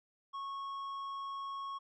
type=tone with tanh clipping; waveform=sine; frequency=1100 Hz; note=C#6; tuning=14 cents flat; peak=-40 dBFS; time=0.33-1.79 s; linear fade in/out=20 ms; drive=7 dB; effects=none